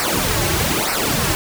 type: noise with flanger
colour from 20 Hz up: pink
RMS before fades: -19 dBFS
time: 0-1.35 s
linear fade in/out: 0 ms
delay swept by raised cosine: 0.29 to 4.29 ms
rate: 1.1 Hz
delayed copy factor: -0.85
effects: none